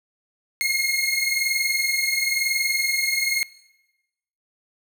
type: tone pair together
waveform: sawtooth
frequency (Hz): 2139 / 2160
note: C7 / C#7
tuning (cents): +38 / -45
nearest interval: unison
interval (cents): 17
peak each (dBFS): -20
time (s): 0.61-3.43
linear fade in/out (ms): 0
effects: noise-tail reverb RT60 1.0 s tail -21 dB re dry